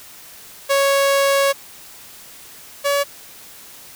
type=tone pair in turn; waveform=sawtooth; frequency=554 / 566.6 Hz; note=C#5 / C#5; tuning=-1 / +38 cents; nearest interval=unison; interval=39 cents; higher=second; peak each=-10 / -12 dBFS; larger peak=first; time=0.69-1.53 / 2.84-3.04 s; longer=first; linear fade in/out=20 ms; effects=white hiss -41 dBFS RMS until 3.95 s